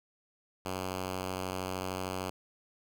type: tone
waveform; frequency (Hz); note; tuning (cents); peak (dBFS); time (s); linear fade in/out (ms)
5% pulse; 93.1; F#2; +11; -23; 0.65-2.3; 5
effects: none